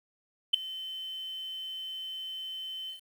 sine tone with ADSR envelope, 3064 Hz, G7, 40 cents flat, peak -14 dBFS, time 0.53-3.01 s, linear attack 13 ms, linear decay 3 ms, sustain -22 dB, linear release 120 ms, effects tanh soft clip ceiling -14 dBFS + 9-bit

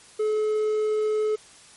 triangle tone, 429 Hz, A4, 44 cents flat, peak -19 dBFS, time 0.19-1.36 s, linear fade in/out 10 ms, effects white hiss -50 dBFS RMS until 1.76 s + MP3 48 kbps

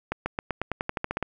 accelerating click train, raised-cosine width 0.5 ms, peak -12 dBFS, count 13, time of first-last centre 0.12-1.227 s, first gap 140 ms, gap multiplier 0.92, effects none

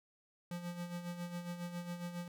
square tone with tremolo, 174.61 Hz, F3, in tune, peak -39 dBFS, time 0.51-2.28 s, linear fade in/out 2 ms, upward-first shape sine, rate 7.3 Hz, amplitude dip 60%, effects none

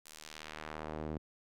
sawtooth tone with band-pass filter sweep, 77.4 Hz, D#2, 9 cents flat, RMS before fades -44 dBFS, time 0.05-1.18 s, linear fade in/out 10 ms, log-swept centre 10000 to 290 Hz, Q 0.77, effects none

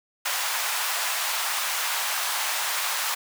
pink high-pass noise, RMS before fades -27 dBFS, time 0.25-3.15 s, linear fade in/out 10 ms, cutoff 810 Hz, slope 24 dB/octave, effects none

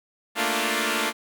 5% pulse chord, Bb major seventh, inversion third, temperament equal, 220 / 233.1 / 293.7 / 349.2 Hz, A3 / Bb3 / D4 / F4, 0 / 0 / 0 / 0 cents, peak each -17 dBFS, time 0.35-1.13 s, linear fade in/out 50 ms, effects none

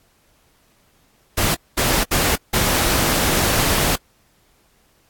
pink noise bursts at uneven times, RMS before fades -18 dBFS, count 4, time 1.37-1.55 / 1.77-2.04 / 2.11-2.36 / 2.53-3.96 s, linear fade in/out 10 ms, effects pink hiss -59 dBFS RMS until 5.09 s + AAC 64 kbps

